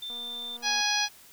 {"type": "tone", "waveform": "sine", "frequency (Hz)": 3566, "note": "A7", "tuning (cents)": 22, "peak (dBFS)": -34, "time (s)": [0.02, 0.57], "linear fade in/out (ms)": 5}
{"type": "click train", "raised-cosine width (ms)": 1, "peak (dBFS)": -38, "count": 170, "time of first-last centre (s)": [0.1, 0.807], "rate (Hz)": 239}
{"type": "harmonic tone", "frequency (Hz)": 830.6, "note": "G#5", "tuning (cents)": 0, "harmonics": [1, 2, 3, 4, 5, 6, 7], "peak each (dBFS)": [-32, -32, -32, -32, -32, -32, -32], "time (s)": [0.62, 1.09], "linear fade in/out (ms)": 50}
{"effects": ["white hiss -53 dBFS RMS until 1.32 s"]}